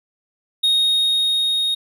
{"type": "tone with level ramp", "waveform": "triangle", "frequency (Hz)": 3729, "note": "A#7", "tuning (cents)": 0, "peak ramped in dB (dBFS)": [-12, -16], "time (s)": [0.63, 1.75], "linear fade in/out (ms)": 10, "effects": []}